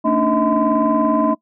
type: tone cluster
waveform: sine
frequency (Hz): 225.3 / 282.7 / 303.4 / 638 / 1020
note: A3 / C#4 / D#4 / D#5 / C6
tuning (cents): +41 / +34 / -44 / +43 / -44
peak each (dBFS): -19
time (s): 0.04-1.35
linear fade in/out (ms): 20
effects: noise-tail reverb RT60 0.1 s tail -23 dB re dry + tanh soft clip ceiling -6 dBFS